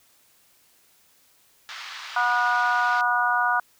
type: band-pass noise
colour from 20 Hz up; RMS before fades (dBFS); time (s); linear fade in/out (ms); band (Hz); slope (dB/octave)
pink; -38; 1.69-3.01; 0; 1100 to 5100; 24
type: harmonic tone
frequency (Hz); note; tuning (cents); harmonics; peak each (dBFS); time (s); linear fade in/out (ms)
243; B3; -28; 3 / 4 / 5 / 6; -26 / -25 / -26 / -23; 2.16-3.6; 5
effects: white hiss -60 dBFS RMS until 3.79 s